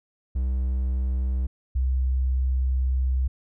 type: tone pair in turn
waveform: triangle / sine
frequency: 64 / 64.56 Hz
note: C2 / C2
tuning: -38 / -23 cents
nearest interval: unison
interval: 15 cents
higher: second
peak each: -20 dBFS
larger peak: neither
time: 0.35-1.47 / 1.75-3.28 s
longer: second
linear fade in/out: 10 ms
effects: none